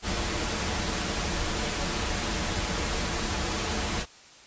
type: noise with comb filter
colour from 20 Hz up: pink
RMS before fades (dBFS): -29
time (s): 0.02-4.06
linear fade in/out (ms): 50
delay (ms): 7.6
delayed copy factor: -0.5
effects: white hiss -51 dBFS RMS until 4.46 s + resampled to 16000 Hz